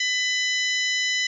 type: harmonic tone with a mistuned harmonic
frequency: 999 Hz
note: B5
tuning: 20 cents sharp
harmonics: 2 / 3 / 4 / 5 / 6 / 7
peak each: -24 / -28 / -30 / -32 / -34 / -35 dBFS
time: 0-1.27 s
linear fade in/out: 5 ms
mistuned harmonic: 5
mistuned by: +53 cents
effects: none